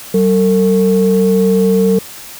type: tone pair together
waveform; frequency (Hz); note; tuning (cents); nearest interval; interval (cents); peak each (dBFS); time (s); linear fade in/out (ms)
sine; 190.4 / 452.4; F#3 / A4; +50 / +48; octave + minor third; 1498; -10; 0.14-1.99; 5
effects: tanh soft clip ceiling -2 dBFS + white hiss -32 dBFS RMS until 2.39 s